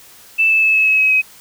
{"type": "tone with pitch steps", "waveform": "sine", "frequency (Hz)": [2643, 2625, 2607, 2589, 2571, 2553, 2535], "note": ["E7", "E7", "E7", "E7", "E7", "D#7", "D#7"], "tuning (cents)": [4, -8, -20, -32, -44, 44, 32], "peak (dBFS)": -10, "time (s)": [0.38, 1.22], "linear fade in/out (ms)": 20, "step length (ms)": 120, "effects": ["white hiss -43 dBFS RMS until 1.4 s"]}